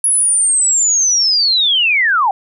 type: linear sweep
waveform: sine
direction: down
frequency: 10548 to 740 Hz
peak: -10 dBFS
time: 0.04-2.31 s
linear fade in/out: 2 ms
effects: none